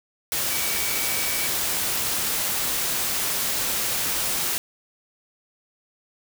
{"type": "tone in noise", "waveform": "sine", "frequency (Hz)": 2283, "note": "D7", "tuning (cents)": -50, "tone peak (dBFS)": -33, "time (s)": [0.51, 1.47], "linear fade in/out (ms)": 0, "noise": "white", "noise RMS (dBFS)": -25, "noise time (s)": [0.32, 4.58], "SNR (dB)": -11, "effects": []}